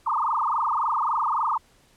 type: tone with frequency modulation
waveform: sine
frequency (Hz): 1071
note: C6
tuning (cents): +40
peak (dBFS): -21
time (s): 0.06-1.58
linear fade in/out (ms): 10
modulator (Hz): 23.6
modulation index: 7.8
effects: pink hiss -59 dBFS RMS until 1.96 s + low-pass 11000 Hz 12 dB/octave